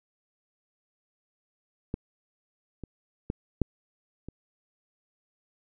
clicks, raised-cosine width 3 ms, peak -17 / -25 / -16 / -10 / -26 dBFS, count 5, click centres 1.941 / 2.837 / 3.301 / 3.617 / 4.286 s, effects none

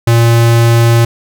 square tone, 116.54 Hz, A#2, in tune, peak -6 dBFS, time 0.07-1.05 s, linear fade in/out 5 ms, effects none

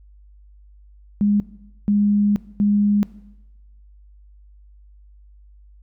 sine tone bursts at uneven times, 205.4 Hz, G#3, 19 cents flat, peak -14 dBFS, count 3, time 1.21-1.4 / 1.88-2.36 / 2.6-3.03 s, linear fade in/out 0 ms, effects noise-tail reverb RT60 1.0 s tail -19 dB re dry + added 50 Hz sine -45 dBFS peak until 5.82 s

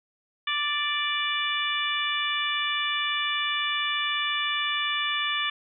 harmonic tone with a mistuned harmonic, 587.3 Hz, D5, in tune, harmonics 2 / 3 / 4 / 5 / 6, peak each -31 / -31 / -31 / -31 / -31 dBFS, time 0.47-5.5 s, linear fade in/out 5 ms, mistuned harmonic 6, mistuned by -16 cents, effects none

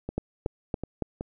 two click trains, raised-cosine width 2 ms, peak -19 / -14 dBFS, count 4 / 4, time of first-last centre 0.09-1.209 / 0.18-1.023 s, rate 2.68 / 3.56 Hz, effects none

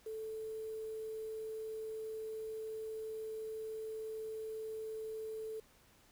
sine tone with quantisation, 439 Hz, A4, 4 cents flat, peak -40 dBFS, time 0.06-5.6 s, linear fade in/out 5 ms, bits 10, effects pink hiss -66 dBFS RMS until 6.11 s

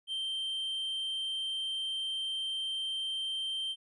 triangle tone, 3136 Hz, G7, in tune, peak -31 dBFS, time 0.07-3.76 s, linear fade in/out 50 ms, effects resampled to 24000 Hz

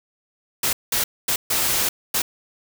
white noise bursts at uneven times, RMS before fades -21 dBFS, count 5, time 0.63-0.73 / 0.92-1.04 / 1.28-1.36 / 1.5-1.89 / 2.14-2.22 s, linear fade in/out 5 ms, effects none

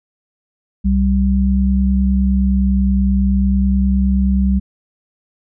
sine tone pair together, 65.1 / 194.86 Hz, C2 / G3, -8 / -10 cents, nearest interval octave + perfect fifth, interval 1898 cents, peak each -14 dBFS, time 0.84-4.6 s, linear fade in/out 20 ms, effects none

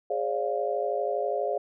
sine chord, D half-diminished seventh, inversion second, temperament equal with one note detuned, 415.3 / 534.9 / 587.3 / 698.5 Hz, Ab4 / C5 / D5 / F5, 0 / +38 / 0 / 0 cents, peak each -31 dBFS, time 0.1-1.58 s, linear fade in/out 5 ms, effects none

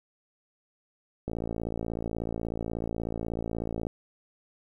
click train, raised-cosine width 2 ms, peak -19 dBFS, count 147, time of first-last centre 1.28-3.869 s, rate 56.4 Hz, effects 10-bit

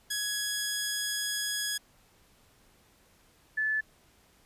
10% pulse / sine tone pair in turn, 1672 / 1737.5 Hz, G#6 / A6, +11 / -22 cents, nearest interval minor second, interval 67 cents, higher second, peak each -21 / -26 dBFS, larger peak first, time 0.1-1.78 / 3.57-3.81 s, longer first, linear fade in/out 10 ms, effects pink hiss -63 dBFS RMS until 4.45 s + resampled to 32000 Hz

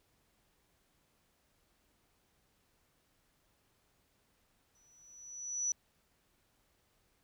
sine tone with exponential growth, 5920 Hz, F#8, in tune, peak -29 dBFS, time 4.75-5.72 s, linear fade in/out 2 ms, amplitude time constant 210 ms, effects pink hiss -74 dBFS RMS until 7.23 s

